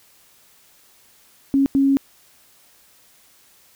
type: tone bursts at uneven times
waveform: sine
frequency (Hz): 274.2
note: C#4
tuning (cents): -19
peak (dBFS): -13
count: 2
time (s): 1.54-1.66 / 1.75-1.97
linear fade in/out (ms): 0
effects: white hiss -54 dBFS RMS until 3.75 s